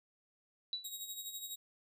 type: tone with exponential decay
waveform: sine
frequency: 3951 Hz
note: B7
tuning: in tune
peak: -32 dBFS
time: 0.73-0.92 s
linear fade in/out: 1 ms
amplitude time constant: 41 ms
type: tone with tremolo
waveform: 15% pulse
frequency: 3801 Hz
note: A#7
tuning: 33 cents sharp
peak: -33 dBFS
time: 0.84-1.56 s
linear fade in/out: 10 ms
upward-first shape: sine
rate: 12 Hz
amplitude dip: 60%
effects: none